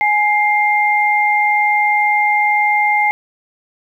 sine tone pair together, 836 / 2107 Hz, G#5 / C7, +11 / +12 cents, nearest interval octave + major third, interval 1601 cents, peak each -14 dBFS, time 0.01-3.11 s, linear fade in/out 0 ms, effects 8-bit

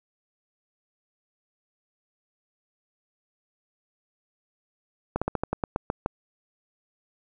slowing click train, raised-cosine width 1 ms, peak -11 dBFS, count 10, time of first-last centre 5.16-6.061 s, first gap 56 ms, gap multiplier 1.14, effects none

